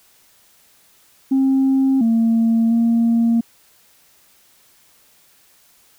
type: tone with pitch steps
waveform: sine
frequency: 267.5 / 227.8 / 231.4 Hz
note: C4 / A#3 / A#3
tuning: +38 / -40 / -13 cents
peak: -11 dBFS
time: 1.31-3.41 s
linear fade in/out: 10 ms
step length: 700 ms
effects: tanh soft clip ceiling -10 dBFS + white hiss -54 dBFS RMS until 5.98 s